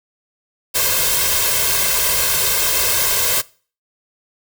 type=noise with comb filter; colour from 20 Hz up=white; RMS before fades=-17 dBFS; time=0.74-3.42 s; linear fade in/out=20 ms; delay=1.9 ms; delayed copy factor=+0.9; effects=noise-tail reverb RT60 0.4 s tail -22 dB re dry